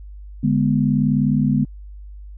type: chord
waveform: sine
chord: G# diminished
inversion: second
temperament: equal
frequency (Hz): 146.83 / 207.7 / 246.9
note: D3 / G#3 / B3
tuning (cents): 0 / 0 / 0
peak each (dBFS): -19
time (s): 0.43-1.65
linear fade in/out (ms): 10
effects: added 50 Hz sine -34 dBFS peak until 2.37 s